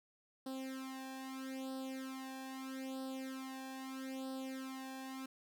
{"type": "tone with flanger", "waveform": "sawtooth", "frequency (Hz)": 264.1, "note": "C4", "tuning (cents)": 16, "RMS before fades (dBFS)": -45, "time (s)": [0.46, 5.26], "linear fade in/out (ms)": 5, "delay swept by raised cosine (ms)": [0.22, 1.19], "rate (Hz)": 0.78, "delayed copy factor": 0.9, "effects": ["13-bit"]}